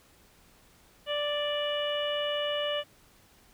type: harmonic tone with a mistuned harmonic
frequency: 587.3 Hz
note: D5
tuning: in tune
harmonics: 1 / 2 / 3 / 4 / 5 / 6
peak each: -30 / -39 / -39 / -44 / -33 / -45 dBFS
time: 1.06-2.84 s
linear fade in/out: 50 ms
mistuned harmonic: 6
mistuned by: -23 cents
effects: pink hiss -60 dBFS RMS until 3.53 s